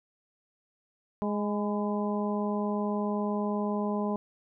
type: harmonic tone with a mistuned harmonic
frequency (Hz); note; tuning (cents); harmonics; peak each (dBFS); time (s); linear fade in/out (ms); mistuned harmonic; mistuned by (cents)
207.7; G#3; 0; 1 / 2 / 3 / 4 / 5; -29 / -34 / -36 / -38 / -38; 1.22-4.16; 0; 5; -43
effects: none